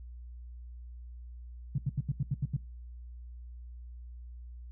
sine tone bursts, 137.9 Hz, C#3, 9 cents flat, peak -26 dBFS, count 8, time 1.75-2.567 s, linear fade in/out 5 ms, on 33 ms, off 79 ms, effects noise-tail reverb RT60 0.3 s tail -22 dB re dry + added 60 Hz sine -43 dBFS peak until 4.71 s

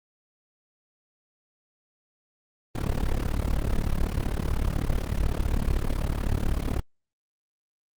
brown noise with amplitude modulation, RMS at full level -21 dBFS, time 2.75-6.8 s, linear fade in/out 5 ms, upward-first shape sine, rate 35.9 Hz, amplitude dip 90%, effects Opus 24 kbps

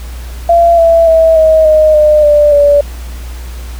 sine tone with pitch steps, 681 / 665.1 / 649.5 / 634.3 / 619.5 / 605 / 590.8 / 577 Hz, F5 / E5 / E5 / D#5 / D#5 / D#5 / D5 / D5, -44 / +15 / -26 / +33 / -8 / -49 / +10 / -31 cents, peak -3 dBFS, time 0.49-2.81 s, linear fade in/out 5 ms, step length 290 ms, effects added 60 Hz sine -21 dBFS peak until 3.79 s + pink hiss -34 dBFS RMS until 3.79 s

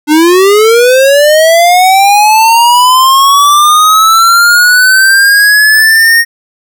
square linear sweep, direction up, 293.7 to 1861 Hz, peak -3 dBFS, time 0.07-6.25 s, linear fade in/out 50 ms, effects none

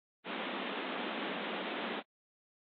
pink band-pass noise, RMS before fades -39 dBFS, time 0.24-2.03 s, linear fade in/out 50 ms, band 190 to 3700 Hz, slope 96 dB/octave, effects AAC 32 kbps

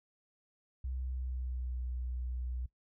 sine tone with pitch glide, 64.3 to 61.93 Hz, C2 to B1, -30 to +5 cents, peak -35 dBFS, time 0.84-2.66 s, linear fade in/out 5 ms, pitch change -65 cents, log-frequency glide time 0.94-1.81 s, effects noise-tail reverb RT60 0.1 s tail -18 dB re dry

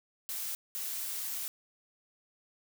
blue noise bursts at uneven times, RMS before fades -37 dBFS, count 2, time 0.29-0.55 / 0.75-1.48 s, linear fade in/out 0 ms, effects none

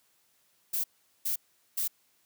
violet noise bursts, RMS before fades -30 dBFS, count 3, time 0.73-1.88 s, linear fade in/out 10 ms, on 110 ms, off 410 ms, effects white hiss -69 dBFS RMS until 2.25 s + high-pass 80 Hz 12 dB/octave

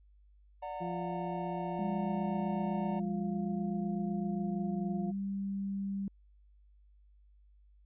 triangle chord, D augmented, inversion none, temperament just, 587.3 / 734.2 / 917.7 Hz, D5 / F#5 / A#5, 0 / -14 / -27 cents, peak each -41 / -40 / -40 dBFS, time 0.62-3 s, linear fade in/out 10 ms
harmonic tone, 174.61 Hz, F3, in tune, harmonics 1 / 2 / 4, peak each -38 / -41 / -44 dBFS, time 0.8-5.12 s, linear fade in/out 20 ms
sine tone with pitch glide, 202.5 to 197.08 Hz, G#3 to G3, -43 to +10 cents, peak -33 dBFS, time 1.79-6.08 s, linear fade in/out 2 ms, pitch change -47 cents, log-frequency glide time 4.13-4.89 s
effects added 50 Hz sine -59 dBFS peak until 7.85 s + resampled to 8000 Hz

